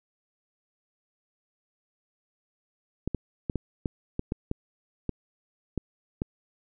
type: clicks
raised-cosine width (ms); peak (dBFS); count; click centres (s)
3; -15; 11; 3.076 / 3.147 / 3.498 / 3.557 / 3.858 / 4.194 / 4.321 / 4.514 / 5.093 / 5.777 / 6.219
effects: none